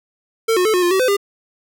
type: tone with pitch steps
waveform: square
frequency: 451.2 / 362.8 / 436 / 361.5 / 350.5 / 380.7 / 510 / 401.5 Hz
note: A4 / F#4 / A4 / F#4 / F4 / F#4 / C5 / G4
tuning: +44 / -34 / -16 / -40 / +6 / +49 / -44 / +41 cents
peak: -14 dBFS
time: 0.48-1.168 s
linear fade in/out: 10 ms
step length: 86 ms
effects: none